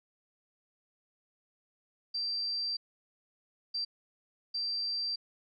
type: tone bursts at uneven times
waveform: sine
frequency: 4699 Hz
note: D8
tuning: in tune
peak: -31 dBFS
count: 3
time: 2.14-2.77 / 3.74-3.85 / 4.54-5.16 s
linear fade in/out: 10 ms
effects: none